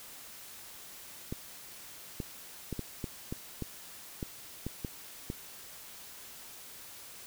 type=clicks; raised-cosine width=3 ms; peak=-22 dBFS; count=11; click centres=1.325 / 2.202 / 2.727 / 2.793 / 3.042 / 3.325 / 3.623 / 4.228 / 4.666 / 4.848 / 5.301 s; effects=white hiss -49 dBFS RMS until 7.26 s